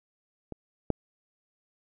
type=clicks; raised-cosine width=2 ms; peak=-24 / -11 dBFS; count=2; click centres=0.523 / 0.903 s; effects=none